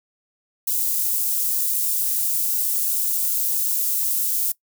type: high-pass noise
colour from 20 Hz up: white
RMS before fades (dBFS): -22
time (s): 0.67-4.52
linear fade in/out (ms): 5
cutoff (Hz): 10000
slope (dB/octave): 12
effects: noise-tail reverb RT60 0.1 s tail -21 dB re dry